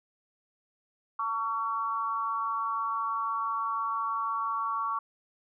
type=tone with amplitude modulation; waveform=sine; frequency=1129 Hz; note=C#6; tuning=31 cents sharp; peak=-24 dBFS; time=1.19-4.99 s; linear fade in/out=5 ms; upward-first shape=sine; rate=226 Hz; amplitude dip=85%; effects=none